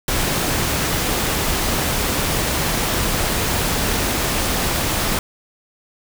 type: noise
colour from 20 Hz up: pink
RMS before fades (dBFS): -20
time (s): 0.08-5.19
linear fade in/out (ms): 2
effects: none